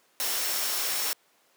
sine tone in noise, 5440 Hz, F8, 46 cents flat, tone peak -37 dBFS, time 0.2-1.13 s, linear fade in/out 0 ms, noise white, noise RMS -29 dBFS, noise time 0.2-1.13 s, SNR -11 dB, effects pink hiss -64 dBFS RMS until 1.56 s + high-pass 400 Hz 12 dB/octave

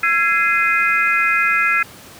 harmonic tone with a mistuned harmonic, 415.3 Hz, G#4, in tune, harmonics 3 / 4 / 5 / 6, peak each -19 / -19 / -19 / -19 dBFS, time 0.03-1.83 s, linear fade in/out 5 ms, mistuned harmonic 3, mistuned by +140 cents, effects pink hiss -40 dBFS RMS until 2.19 s + high-pass 100 Hz 12 dB/octave

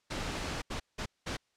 pink noise bursts at uneven times, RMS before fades -36 dBFS, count 4, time 0.1-0.62 / 0.7-0.8 / 0.98-1.06 / 1.26-1.37 s, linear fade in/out 10 ms, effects white hiss -75 dBFS RMS until 1.56 s + low-pass 6000 Hz 12 dB/octave

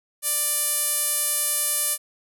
sawtooth tone with band-pass filter, 590 Hz, D5, 8 cents sharp, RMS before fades -24 dBFS, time 0.22-1.98 s, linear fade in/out 50 ms, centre 11000 Hz, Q 3.2, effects none

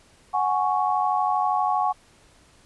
sine chord, F# suspended second, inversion none, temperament just, 740 / 832.5 / 1110 Hz, F#5 / G#5 / C#6, 0 / +4 / +2 cents, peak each -24 / -24 / -25 dBFS, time 0.33-1.93 s, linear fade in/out 20 ms, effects pink hiss -56 dBFS RMS until 2.65 s + resampled to 24000 Hz

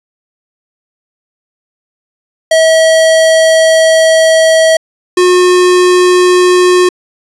square tone pair in turn, 644 / 361.4 Hz, E5 / F#4, -41 / -41 cents, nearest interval minor seventh, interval 1000 cents, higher first, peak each -5 dBFS, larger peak neither, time 2.51-4.77 / 5.17-6.89 s, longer first, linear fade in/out 5 ms, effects resampled to 24000 Hz + 7-bit

